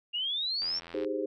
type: exponential sweep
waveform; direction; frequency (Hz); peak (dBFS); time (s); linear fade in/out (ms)
sine; up; 2794 to 5580; -29; 0.13-0.8; 20
type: click train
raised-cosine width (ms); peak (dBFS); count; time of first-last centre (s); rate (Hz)
0.3; -29; 37; 0.62-1.047; 84.4
type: chord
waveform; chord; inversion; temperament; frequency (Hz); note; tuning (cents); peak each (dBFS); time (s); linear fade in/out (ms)
sine; Ab major seventh; second; equal; 311.1 / 392 / 415.3 / 523.3; Eb4 / G4 / Ab4 / C5; 0 / 0 / 0 / 0; -35; 0.94-1.26; 5
effects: none